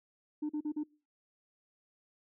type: tone bursts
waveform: sine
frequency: 300.5 Hz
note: D4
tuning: 40 cents sharp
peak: -30 dBFS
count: 4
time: 0.42-0.836 s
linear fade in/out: 10 ms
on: 74 ms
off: 40 ms
effects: noise-tail reverb RT60 0.4 s tail -26 dB re dry + tanh soft clip ceiling -30 dBFS